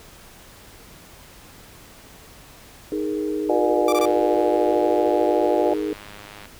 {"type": "chord", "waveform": "sine", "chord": "D# suspended fourth", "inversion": "none", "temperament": "just", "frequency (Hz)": [311.1, 414.8, 466.7], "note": ["D#4", "G#4", "A#4"], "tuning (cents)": [0, -2, 2], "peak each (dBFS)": [-25, -26, -31], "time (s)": [2.92, 5.93], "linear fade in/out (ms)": 2}
{"type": "harmonic tone", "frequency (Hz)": 120, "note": "B2", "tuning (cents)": -49, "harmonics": [3, 4, 5, 6, 7], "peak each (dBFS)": [-23, -24, -22, -27, -27], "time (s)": [3.49, 5.74], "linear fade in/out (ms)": 5}
{"type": "tone bursts", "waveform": "sawtooth", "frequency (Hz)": 1173, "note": "D6", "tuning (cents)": -2, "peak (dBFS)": -20, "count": 3, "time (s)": [3.88, 4.055], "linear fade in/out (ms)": 2, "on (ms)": 45, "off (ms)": 20}
{"type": "click train", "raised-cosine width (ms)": 0.3, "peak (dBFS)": -24, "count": 258, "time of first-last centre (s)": [3.96, 6.455], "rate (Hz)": 103}
{"effects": ["pink hiss -46 dBFS RMS until 6.59 s"]}